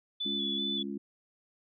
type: tone with vibrato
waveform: sine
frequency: 3461 Hz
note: A7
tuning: 29 cents flat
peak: -31 dBFS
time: 0.2-0.83 s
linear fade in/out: 10 ms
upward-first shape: square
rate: 2.6 Hz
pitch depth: 17 cents each way
type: harmonic tone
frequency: 69.3 Hz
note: C#2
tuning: in tune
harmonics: 3 / 4 / 5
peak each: -37 / -39 / -41 dBFS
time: 0.25-0.98 s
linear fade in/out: 10 ms
effects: none